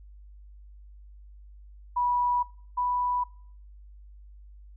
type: tone pair in turn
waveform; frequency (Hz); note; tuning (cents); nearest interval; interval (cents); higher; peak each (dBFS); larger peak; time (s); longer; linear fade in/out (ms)
sine; 977 / 986.1; B5 / B5; -19 / -3; unison; 16; second; -23 / -24; first; 1.96-2.43 / 2.77-3.24; neither; 10
effects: noise-tail reverb RT60 0.6 s tail -23 dB re dry + added 50 Hz sine -46 dBFS peak until 4.76 s